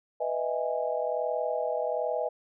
sine chord, E major seventh, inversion second, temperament just, 494.4 / 618.1 / 659.3 / 824.1 Hz, B4 / D#5 / E5 / G#5, +2 / -12 / 0 / -14 cents, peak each -32 / -31 / -33 / -35 dBFS, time 0.2-2.29 s, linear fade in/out 10 ms, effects none

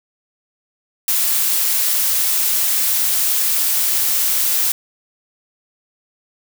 blue noise, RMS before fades -17 dBFS, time 1.08-4.72 s, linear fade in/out 2 ms, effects none

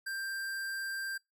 square tone, 1581 Hz, G6, 14 cents sharp, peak -36 dBFS, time 0.06-1.18 s, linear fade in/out 10 ms, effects noise-tail reverb RT60 0.2 s tail -26 dB re dry

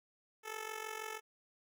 10% pulse tone with amplitude modulation, 436.7 Hz, A4, 13 cents flat, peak -30 dBFS, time 0.43-1.21 s, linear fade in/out 50 ms, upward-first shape sine, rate 46.2 Hz, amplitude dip 75%, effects none

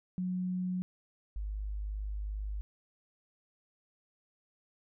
sine tone pair in turn, 182.6 / 51.24 Hz, F#3 / G#1, -23 / -23 cents, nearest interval octave + minor seventh, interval 2200 cents, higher first, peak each -31 / -34 dBFS, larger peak first, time 0.18-0.82 / 1.36-2.61 s, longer second, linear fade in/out 0 ms, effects none

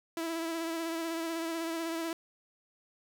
sawtooth tone with vibrato, 329.6 Hz, E4, in tune, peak -29 dBFS, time 0.17-2.13 s, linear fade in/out 2 ms, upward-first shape sine, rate 16 Hz, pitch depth 29 cents each way, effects 11-bit

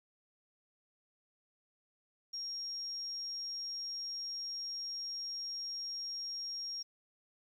sine tone, 5580 Hz, F8, 2 cents flat, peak -38 dBFS, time 2.33-6.83 s, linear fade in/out 10 ms, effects 11-bit

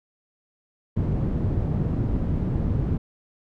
white low-pass noise, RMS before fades -24 dBFS, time 0.96-2.98 s, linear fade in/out 10 ms, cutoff 160 Hz, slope 12 dB/octave, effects none

